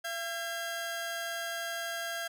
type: tone pair together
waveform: sawtooth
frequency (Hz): 678 / 1616.2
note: E5 / G#6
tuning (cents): +49 / -48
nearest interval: octave + minor third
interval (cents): 1503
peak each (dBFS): -34 / -33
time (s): 0.04-2.28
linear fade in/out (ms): 10
effects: none